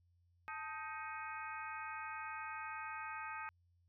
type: harmonic tone with a mistuned harmonic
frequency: 313.4 Hz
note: D#4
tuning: 13 cents sharp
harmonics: 3 / 4 / 5 / 6 / 7 / 8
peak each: -48 / -47 / -49 / -55 / -54 / -52 dBFS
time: 0.48-3.49 s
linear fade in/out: 0 ms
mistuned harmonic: 3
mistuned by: -110 cents
effects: added 87 Hz sine -70 dBFS peak until 3.88 s